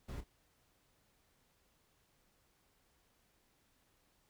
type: noise with echo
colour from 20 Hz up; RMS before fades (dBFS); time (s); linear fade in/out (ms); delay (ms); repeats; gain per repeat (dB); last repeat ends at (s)
brown; -44; 0.08-0.21; 10; 31; 1; -11; 0.241
effects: pink hiss -74 dBFS RMS until 4.29 s